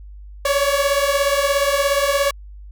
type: beating tone pair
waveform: sawtooth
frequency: 554.4 / 571.4 Hz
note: C#5 / D5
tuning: 0 / -48 cents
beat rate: 17 Hz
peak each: -15 dBFS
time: 0.45-2.31 s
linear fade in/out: 5 ms
effects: added 50 Hz sine -35 dBFS peak until 2.71 s